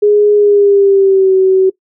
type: tone with pitch glide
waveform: sine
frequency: 415.3 to 378.6 Hz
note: G#4 to F#4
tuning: 0 to +40 cents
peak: -5 dBFS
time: 0.02-1.7 s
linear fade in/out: 10 ms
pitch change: -160 cents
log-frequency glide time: 0.35-1.34 s
effects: noise-tail reverb RT60 0.1 s tail -20 dB re dry